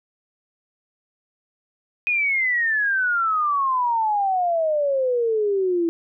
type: exponential sweep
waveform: sine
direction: down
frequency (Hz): 2497 to 329.6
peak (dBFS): -18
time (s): 2.07-5.89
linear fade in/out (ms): 0
effects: none